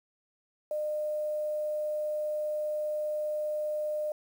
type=tone with quantisation; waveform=sine; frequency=605 Hz; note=D#5; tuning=49 cents flat; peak=-29 dBFS; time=0.71-4.12 s; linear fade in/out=2 ms; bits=9; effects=none